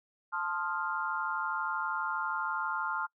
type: chord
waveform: sine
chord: F dominant seventh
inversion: first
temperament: equal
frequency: 880 / 1046.5 / 1244.5 / 1396.9 Hz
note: A5 / C6 / Eb6 / F6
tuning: 0 / 0 / 0 / 0 cents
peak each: -37 / -37 / -39 / -34 dBFS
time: 0.32-3.07 s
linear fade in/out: 20 ms
effects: noise-tail reverb RT60 0.1 s tail -25 dB re dry